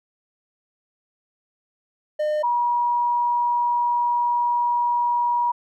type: tone pair in turn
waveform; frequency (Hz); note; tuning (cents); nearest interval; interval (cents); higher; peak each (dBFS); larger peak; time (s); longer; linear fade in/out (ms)
triangle / sine; 606 / 960.2; D#5 / B5; -46 / -49; minor sixth; 797; second; -18; neither; 2.19-2.43 / 2.43-5.52; second; 10
effects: none

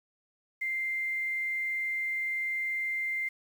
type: tone with quantisation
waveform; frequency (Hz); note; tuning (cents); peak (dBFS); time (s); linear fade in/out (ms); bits
sine; 2093; C7; 0; -29; 0.61-3.29; 10; 9
effects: none

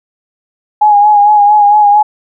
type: tone with vibrato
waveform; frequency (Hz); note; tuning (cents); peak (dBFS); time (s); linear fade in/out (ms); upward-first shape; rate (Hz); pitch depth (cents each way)
sine; 830.6; G#5; 0; -3; 0.81-2.03; 10; sine; 4.4; 37
effects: none

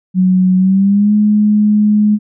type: tone with pitch glide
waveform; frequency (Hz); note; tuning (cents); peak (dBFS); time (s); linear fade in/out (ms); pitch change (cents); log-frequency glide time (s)
sine; 185 to 210.1; F#3 to G#3; 0 to +20; -7; 0.14-2.19; 50; +220; 0.57-1.13
effects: none

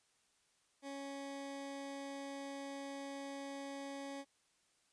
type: tone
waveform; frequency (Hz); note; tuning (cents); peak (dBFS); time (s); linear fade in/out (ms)
20% pulse; 277.2; C#4; 0; -39; 0.82-4.25; 50
effects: white hiss -75 dBFS RMS until 4.92 s + resampled to 22050 Hz

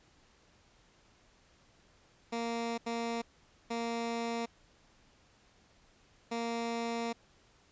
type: tone bursts at uneven times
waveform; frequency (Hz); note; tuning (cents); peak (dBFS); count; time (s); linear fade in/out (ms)
15% pulse; 232.4; A#3; -5; -27; 4; 2.32-2.78 / 2.86-3.22 / 3.7-4.46 / 6.31-7.13; 10
effects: pink hiss -65 dBFS RMS until 7.71 s + resampled to 16000 Hz

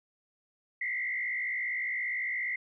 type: tone with frequency modulation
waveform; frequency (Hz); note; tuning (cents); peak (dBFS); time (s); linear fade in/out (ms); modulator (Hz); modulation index
sine; 2041; C7; -44; -30; 0.81-2.56; 5; 57.4; 1.8
effects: none

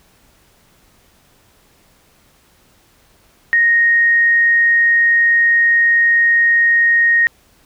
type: tone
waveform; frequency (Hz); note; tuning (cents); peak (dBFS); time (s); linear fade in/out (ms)
sine; 1864.7; A#6; 0; -9; 3.53-7.27; 0
effects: pink hiss -53 dBFS RMS until 7.65 s

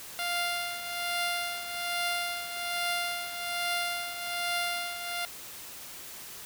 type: tone with tremolo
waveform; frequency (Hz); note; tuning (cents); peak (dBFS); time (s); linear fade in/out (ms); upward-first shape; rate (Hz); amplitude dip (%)
10% pulse; 698.5; F5; 0; -19; 0.19-5.25; 0; triangle; 1.2; 70
effects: white hiss -44 dBFS RMS until 6.45 s

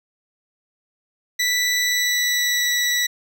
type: tone with pitch glide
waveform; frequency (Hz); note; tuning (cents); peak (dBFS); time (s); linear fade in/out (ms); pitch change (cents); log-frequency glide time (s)
20% pulse; 1973 to 1952.6; B6 to B6; -2 to -20; -13; 1.39-3.07; 10; -18; 1.81-2.67
effects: none

